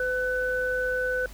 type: tone pair together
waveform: sine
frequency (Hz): 506.2 / 1500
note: B4 / F#6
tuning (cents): +43 / +23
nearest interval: octave + perfect fifth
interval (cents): 1880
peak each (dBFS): -27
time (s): 0-1.26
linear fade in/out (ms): 2
effects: added 50 Hz sine -42 dBFS peak until 1.33 s + pink hiss -49 dBFS RMS until 1.33 s